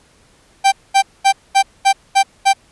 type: tone bursts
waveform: 45% pulse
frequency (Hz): 784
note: G5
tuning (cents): 0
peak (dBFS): -8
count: 7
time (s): 0.64-2.534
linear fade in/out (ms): 20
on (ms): 82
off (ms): 220
effects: pink hiss -52 dBFS RMS until 2.71 s + resampled to 24000 Hz